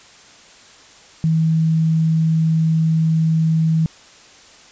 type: tone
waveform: sine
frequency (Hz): 160.7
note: E3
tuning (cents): -44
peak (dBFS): -13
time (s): 1.24-3.86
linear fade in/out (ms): 0
effects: white hiss -45 dBFS RMS until 4.71 s + resampled to 16000 Hz